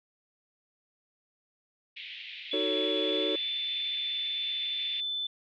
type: band-pass noise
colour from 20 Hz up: white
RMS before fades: -43 dBFS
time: 1.96-5.01 s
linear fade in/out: 10 ms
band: 2100 to 3600 Hz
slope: 48 dB/octave
type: tone with pitch glide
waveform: sine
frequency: 3432 to 3518 Hz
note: A7 to A7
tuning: -44 to -1 cents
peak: -30 dBFS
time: 2.51-5.27 s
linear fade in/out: 5 ms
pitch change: +43 cents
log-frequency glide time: 2.98-3.52 s
type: chord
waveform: triangle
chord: D# half-diminished seventh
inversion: none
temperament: just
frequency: 311.1 / 373.4 / 448 / 560 Hz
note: D#4 / F#4 / A4 / C#5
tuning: 0 / +16 / +31 / +18 cents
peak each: -32 dBFS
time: 2.53-3.36 s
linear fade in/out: 5 ms
effects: none